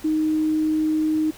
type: tone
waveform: sine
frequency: 311.1 Hz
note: D#4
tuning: in tune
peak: -18 dBFS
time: 0.04-1.31 s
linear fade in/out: 10 ms
effects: pink hiss -44 dBFS RMS until 1.37 s